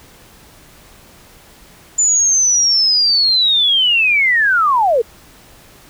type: linear sweep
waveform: sine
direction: down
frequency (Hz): 7090 to 427.1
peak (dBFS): -10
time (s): 1.98-5.02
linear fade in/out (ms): 10
effects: pink hiss -44 dBFS RMS until 5.89 s